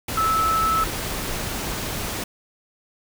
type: tone in noise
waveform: sine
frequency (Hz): 1308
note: E6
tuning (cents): -14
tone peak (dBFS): -18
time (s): 0.17-0.84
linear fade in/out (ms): 5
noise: pink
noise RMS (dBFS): -28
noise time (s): 0.08-2.24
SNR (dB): +7
effects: none